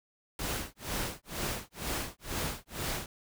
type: noise with tremolo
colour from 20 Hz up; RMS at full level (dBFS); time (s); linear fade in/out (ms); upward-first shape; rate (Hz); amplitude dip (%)
pink; -33; 0.39-3.06; 2; sine; 2.1; 100
effects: none